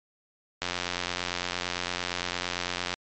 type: click train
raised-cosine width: 0.2 ms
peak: -11 dBFS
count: 207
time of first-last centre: 0.62-2.94 s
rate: 88.8 Hz
effects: low-pass 7000 Hz 12 dB/octave + MP3 48 kbps